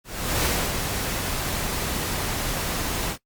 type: noise with ADSR envelope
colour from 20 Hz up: pink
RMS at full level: -22 dBFS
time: 0.04-3.18 s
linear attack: 400 ms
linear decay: 280 ms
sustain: -5 dB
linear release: 82 ms
effects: noise-tail reverb RT60 0.1 s tail -19 dB re dry + Opus 48 kbps